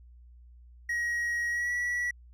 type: tone with pitch glide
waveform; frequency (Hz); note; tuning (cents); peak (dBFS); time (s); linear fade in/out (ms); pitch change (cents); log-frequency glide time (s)
triangle; 1897 to 1941.3; A#6 to B6; +30 to -30; -26; 0.89-2.11; 5; +40; 1.5-1.72
effects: added 60 Hz sine -50 dBFS peak until 2.33 s